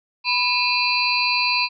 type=tone cluster; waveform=sine; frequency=990 / 2438 / 2658 / 4098 / 4630 Hz; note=B5 / D#7 / E7 / C8 / D8; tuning=+4 / -36 / +14 / -37 / -25 cents; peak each=-24 dBFS; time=0.24-1.69 s; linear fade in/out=50 ms; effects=none